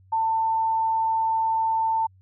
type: tone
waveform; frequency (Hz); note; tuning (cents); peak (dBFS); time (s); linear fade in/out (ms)
sine; 894; A5; +27; -20; 0.12-2.07; 10
effects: added 94 Hz sine -52 dBFS peak until 2.21 s